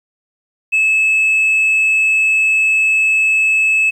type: tone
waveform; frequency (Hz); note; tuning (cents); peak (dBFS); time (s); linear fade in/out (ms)
sine; 2600; E7; -24; -8; 0.72-3.91; 20
effects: tanh soft clip ceiling -9 dBFS + 8-bit